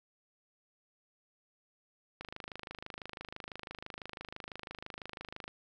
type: click train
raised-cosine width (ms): 0.3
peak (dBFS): -26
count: 86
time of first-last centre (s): 2.21-5.479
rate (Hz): 26
effects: none